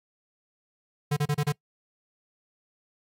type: tone bursts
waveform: square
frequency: 146.83 Hz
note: D3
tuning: in tune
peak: -23 dBFS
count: 5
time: 1.11-1.524 s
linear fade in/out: 10 ms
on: 58 ms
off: 31 ms
effects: noise-tail reverb RT60 0.1 s tail -24 dB re dry + AAC 48 kbps